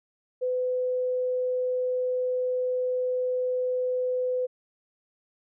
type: tone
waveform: sine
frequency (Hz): 504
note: B4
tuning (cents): +35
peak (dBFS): -24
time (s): 0.41-4.47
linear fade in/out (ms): 20
effects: none